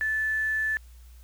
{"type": "tone with quantisation", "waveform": "sine", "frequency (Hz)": 1748, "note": "A6", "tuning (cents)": -12, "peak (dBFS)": -24, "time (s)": [0.01, 0.77], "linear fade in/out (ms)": 0, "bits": 8, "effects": ["added 60 Hz sine -46 dBFS peak until 1.23 s", "white hiss -61 dBFS RMS until 1.23 s"]}